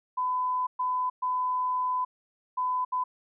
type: tone bursts at uneven times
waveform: sine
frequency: 1006 Hz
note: B5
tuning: 32 cents sharp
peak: -25 dBFS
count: 5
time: 0.17-0.67 / 0.79-1.1 / 1.22-2.05 / 2.57-2.85 / 2.92-3.04 s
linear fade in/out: 10 ms
effects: none